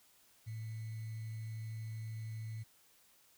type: tone with sample-and-hold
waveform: sine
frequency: 110.9 Hz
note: A2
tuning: 14 cents sharp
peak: -40 dBFS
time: 0.46-2.64 s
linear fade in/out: 20 ms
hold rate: 2100 Hz
effects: white hiss -67 dBFS RMS until 3.37 s